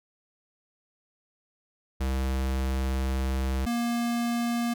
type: tone pair in turn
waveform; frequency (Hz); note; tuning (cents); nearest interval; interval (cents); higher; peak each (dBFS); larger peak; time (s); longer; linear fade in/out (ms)
square; 65.8 / 236.5; C2 / A#3; +10 / +25; octave + minor seventh; 2215; second; -26; neither; 2-3.66 / 3.66-4.74; first; 10
effects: none